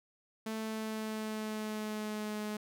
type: tone with pitch glide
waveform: sawtooth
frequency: 220.2 to 211.5 Hz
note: A3 to G#3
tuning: +2 to +32 cents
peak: -32 dBFS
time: 0.46-2.57 s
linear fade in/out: 5 ms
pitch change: -70 cents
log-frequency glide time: 0.56-2.42 s
effects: none